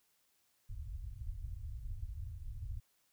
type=low-pass noise; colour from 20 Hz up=pink; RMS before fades=-43 dBFS; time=0.69-2.8 s; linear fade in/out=5 ms; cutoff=110 Hz; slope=48 dB/octave; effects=white hiss -75 dBFS RMS until 3.12 s